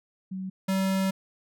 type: tone pair in turn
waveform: sine / square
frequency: 188.7 / 191.56 Hz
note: F#3 / G3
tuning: +34 / -40 cents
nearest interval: unison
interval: 26 cents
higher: second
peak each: -31 / -24 dBFS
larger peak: second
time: 0.31-0.5 / 0.68-1.11 s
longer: second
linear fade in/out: 10 ms
effects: none